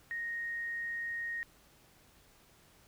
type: tone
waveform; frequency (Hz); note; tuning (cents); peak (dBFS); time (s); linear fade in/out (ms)
sine; 1864.7; A#6; 0; -35; 0.11-1.43; 0
effects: pink hiss -63 dBFS RMS until 2.87 s